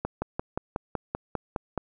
slowing click train, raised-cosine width 1 ms, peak -14 dBFS, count 10, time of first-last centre 0.05-1.777 s, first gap 170 ms, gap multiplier 1.03, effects none

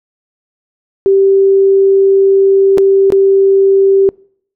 sine tone with dropouts, 390.1 Hz, G4, 8 cents flat, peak -5 dBFS, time 1.06-4.09 s, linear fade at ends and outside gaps 0 ms, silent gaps 2.775-2.782 / 3.103-3.122 s, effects noise-tail reverb RT60 0.6 s tail -26 dB re dry

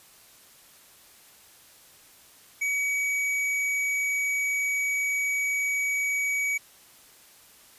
sine tone with tanh clipping, 2267 Hz, C#7, 38 cents sharp, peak -26 dBFS, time 2.61-6.58 s, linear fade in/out 10 ms, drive 12 dB, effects white hiss -54 dBFS RMS until 7.78 s + resampled to 32000 Hz

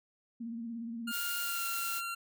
sine tone with vibrato, 231.3 Hz, A#3, 13 cents flat, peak -37 dBFS, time 0.4-1.12 s, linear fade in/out 10 ms, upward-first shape sine, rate 17 Hz, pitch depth 46 cents each way
25% pulse tone with pitch glide, 1409 to 1376 Hz, F6 to F6, +15 to -26 cents, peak -32 dBFS, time 1.07-2.15 s, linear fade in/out 10 ms, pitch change -41 cents, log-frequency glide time 1.39-1.66 s
blue noise, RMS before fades -38 dBFS, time 1.1-2.02 s, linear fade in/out 50 ms
effects none

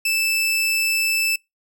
sawtooth tone, 2637 Hz, E7, in tune, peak -15 dBFS, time 0.05-1.36 s, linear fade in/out 5 ms, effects noise-tail reverb RT60 0.2 s tail -26 dB re dry

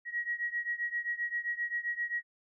sine beating tone pair, 1900 / 1907.6 Hz, A#6 / A#6, +33 / +39 cents, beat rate 7.6 Hz, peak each -34 / -36 dBFS, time 0.05-2.23 s, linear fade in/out 50 ms, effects none

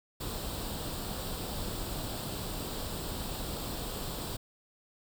pink noise with comb filter, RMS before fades -37 dBFS, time 0.2-4.37 s, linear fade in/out 10 ms, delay 0.24 ms, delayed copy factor +0.6, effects none

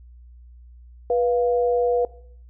sine tone pair together, 488.3 / 699 Hz, B4 / F5, -20 / +1 cents, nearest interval tritone, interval 621 cents, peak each -18 / -25 dBFS, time 1.1-2.05 s, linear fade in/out 2 ms, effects noise-tail reverb RT60 0.6 s tail -19 dB re dry + added 60 Hz sine -43 dBFS peak until 2.49 s

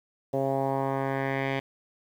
10% pulse tone with low-pass filter sweep, 135.6 Hz, C#3, 38 cents flat, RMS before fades -28 dBFS, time 0.33-1.6 s, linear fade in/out 10 ms, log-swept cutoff 580 to 2700 Hz, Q 2.3, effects 9-bit

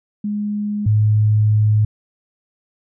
sine tone pair in turn, 207.7 / 106.77 Hz, G#3 / G#2, 0 / +48 cents, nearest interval octave, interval 1152 cents, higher first, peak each -19 / -11 dBFS, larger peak second, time 0.24-0.86 / 0.86-1.85 s, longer second, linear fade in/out 5 ms, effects none

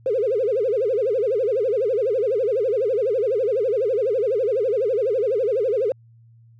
triangle tone with vibrato, 466.2 Hz, A#4, in tune, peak -14 dBFS, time 0.06-5.92 s, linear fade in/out 2 ms, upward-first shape sine, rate 12 Hz, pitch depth 260 cents each way, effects tanh soft clip ceiling -16 dBFS + added 115 Hz sine -48 dBFS peak until 6.59 s

